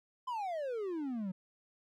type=exponential sweep; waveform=triangle; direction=down; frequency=1044 to 179.3 Hz; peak=-33 dBFS; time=0.27-1.32 s; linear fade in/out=10 ms; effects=none